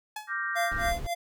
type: tone with exponential decay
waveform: sawtooth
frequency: 851 Hz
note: G#5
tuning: 42 cents sharp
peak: -28 dBFS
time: 0.16-0.37 s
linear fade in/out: 5 ms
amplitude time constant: 44 ms
type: chord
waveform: sine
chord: G minor seventh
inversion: second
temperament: equal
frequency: 1174.7 / 1396.9 / 1568 / 1864.7 Hz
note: D6 / F6 / G6 / Bb6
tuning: 0 / 0 / 0 / 0 cents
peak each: -35 / -38 / -32 / -34 dBFS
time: 0.27-0.93 s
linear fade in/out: 50 ms
type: tone with tremolo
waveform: square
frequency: 690 Hz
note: F5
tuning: 21 cents flat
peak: -26 dBFS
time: 0.55-1.15 s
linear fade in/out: 20 ms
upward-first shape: sine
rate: 3.7 Hz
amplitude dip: 100%
type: noise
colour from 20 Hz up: brown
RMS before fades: -34 dBFS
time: 0.71-1.07 s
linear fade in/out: 5 ms
effects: none